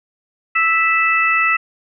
harmonic tone, 658 Hz, E5, 3 cents flat, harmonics 2 / 3 / 4, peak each -17 / -17 / -17 dBFS, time 0.55-1.57 s, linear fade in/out 10 ms, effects none

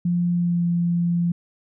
sine tone with pitch glide, 174.6 to 172.3 Hz, F3 to F3, 0 to -23 cents, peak -18 dBFS, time 0.05-1.32 s, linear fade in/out 5 ms, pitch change -23 cents, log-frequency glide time 0.32-0.65 s, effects none

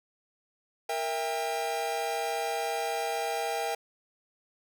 45% pulse chord, E diminished, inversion second, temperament equal with one note detuned, 466.2 / 659.3 / 800 Hz, Bb4 / E5 / G5, 0 / 0 / +35 cents, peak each -35 / -35 / -32 dBFS, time 0.89-3.75 s, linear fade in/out 5 ms, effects none

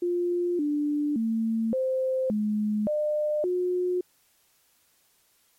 sine tone with pitch steps, 351.2 / 294.3 / 224.8 / 521 / 211.3 / 602 / 360.7 Hz, F4 / D4 / A3 / C5 / G#3 / D5 / F#4, +10 / +4 / +37 / -7 / +30 / +43 / -44 cents, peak -23 dBFS, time 0.02-4.01 s, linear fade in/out 5 ms, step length 570 ms, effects white hiss -65 dBFS RMS until 5.58 s + MP3 64 kbps

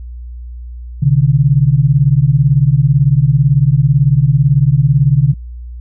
sine beating tone pair, 130.81 / 148.81 Hz, C3 / D3, 0 / +23 cents, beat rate 18 Hz, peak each -10 dBFS, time 1.02-5.34 s, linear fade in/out 10 ms, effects added 60 Hz sine -25 dBFS peak until 5.8 s

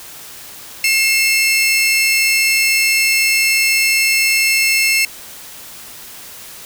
sawtooth tone pair together, 2150 / 2664 Hz, C7 / E7, +47 / +18 cents, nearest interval major third, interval 371 cents, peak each -12 / -11 dBFS, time 0.84-5.05 s, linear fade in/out 2 ms, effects white hiss -35 dBFS RMS until 6.65 s

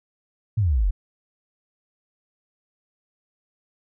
sine exponential sweep, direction down, 117.7 to 40.35 Hz, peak -17 dBFS, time 0.57-0.91 s, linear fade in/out 10 ms, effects none

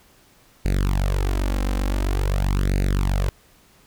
sawtooth tone with flanger, 47.65 Hz, G1, 48 cents flat, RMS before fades -21 dBFS, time 0.65-3.29 s, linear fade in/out 0 ms, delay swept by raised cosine 0.45 to 3.85 ms, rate 0.47 Hz, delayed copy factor +1, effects pink hiss -55 dBFS RMS until 3.86 s

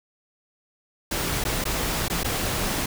pink noise with dropouts, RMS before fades -26 dBFS, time 1.11-2.86 s, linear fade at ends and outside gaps 5 ms, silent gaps 1.44-1.45 / 1.641-1.653 / 2.083-2.099 / 2.234-2.244 s, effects none

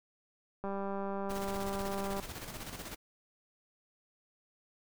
click train, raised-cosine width 1 ms, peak -25 dBFS, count 308, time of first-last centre 0.64-2.198 s, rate 197 Hz
pink noise with tremolo, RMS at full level -42 dBFS, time 1.29-2.96 s, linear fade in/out 20 ms, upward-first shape square, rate 16 Hz, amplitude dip 50%
effects none

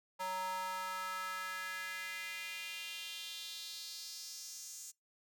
square tone with high-pass filter sweep, 186 Hz, F#3, 9 cents sharp, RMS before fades -43 dBFS, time 0.19-4.92 s, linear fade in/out 20 ms, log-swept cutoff 820 to 7000 Hz, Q 3.1, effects noise-tail reverb RT60 0.2 s tail -26 dB re dry

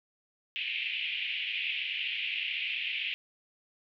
white band-pass noise, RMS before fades -34 dBFS, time 0.56-3.14 s, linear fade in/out 0 ms, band 2300 to 3000 Hz, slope 48 dB/octave, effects none

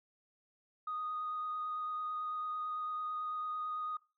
sine tone with vibrato, 1241 Hz, D#6, 5 cents flat, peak -35 dBFS, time 0.87-3.97 s, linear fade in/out 5 ms, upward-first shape sine, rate 9 Hz, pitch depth 11 cents each way, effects noise-tail reverb RT60 0.3 s tail -21 dB re dry + tanh soft clip ceiling -31 dBFS

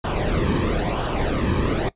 brown noise with flanger, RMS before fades -22 dBFS, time 0.04-1.89 s, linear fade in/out 5 ms, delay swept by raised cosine 0.46 to 1.46 ms, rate 1 Hz, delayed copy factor -0.7, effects noise-tail reverb RT60 0.1 s tail -18 dB re dry + resampled to 8000 Hz

